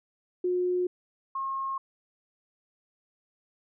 sine tone pair in turn, 360.4 / 1077.7 Hz, F#4 / C#6, -45 / -49 cents, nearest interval octave + perfect fifth, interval 1896 cents, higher second, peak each -24 / -29 dBFS, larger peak first, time 0.44-0.87 / 1.35-1.78 s, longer neither, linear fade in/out 5 ms, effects none

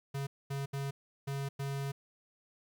square tone bursts at uneven times, 138.59 Hz, C#3, in tune, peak -35 dBFS, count 5, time 0.14-0.27 / 0.5-0.66 / 0.73-0.91 / 1.27-1.49 / 1.59-1.92 s, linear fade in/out 10 ms, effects 12-bit

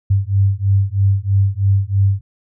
sine beating tone pair, 96.9 / 100 Hz, G2 / G2, -20 / +35 cents, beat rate 3.1 Hz, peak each -15 dBFS, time 0.1-2.21 s, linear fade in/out 10 ms, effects none

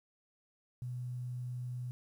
sine tone, 124 Hz, B2, 7 cents sharp, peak -37 dBFS, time 0.82-1.91 s, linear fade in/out 0 ms, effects 11-bit

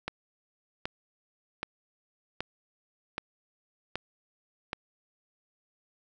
click train, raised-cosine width 0.3 ms, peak -16 dBFS, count 7, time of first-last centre 0.08-4.731 s, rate 1.29 Hz, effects none

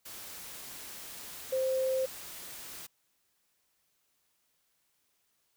sine tone in noise, 523.3 Hz, C5, in tune, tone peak -27 dBFS, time 1.52-2.06 s, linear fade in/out 10 ms, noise white, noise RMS -45 dBFS, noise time 0.05-2.87 s, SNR +15 dB, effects white hiss -75 dBFS RMS until 5.56 s

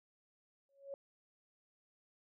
sine tone with exponential growth, 554.4 Hz, C#5, in tune, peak -39 dBFS, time 0.69-0.94 s, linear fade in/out 1 ms, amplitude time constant 54 ms, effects none

